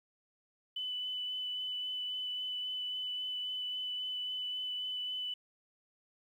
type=tone with vibrato; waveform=sine; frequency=2997 Hz; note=F#7; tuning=22 cents sharp; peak=-35 dBFS; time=0.76-5.34 s; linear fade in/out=5 ms; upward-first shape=sine; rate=3.7 Hz; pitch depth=10 cents each way; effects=11-bit